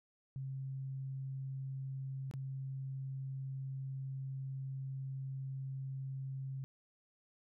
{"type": "tone with dropouts", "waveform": "sine", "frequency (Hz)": 134.1, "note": "C3", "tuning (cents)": 43, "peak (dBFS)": -39, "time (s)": [0.36, 6.64], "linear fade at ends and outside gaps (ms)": 0, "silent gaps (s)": [2.312, 2.338], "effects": []}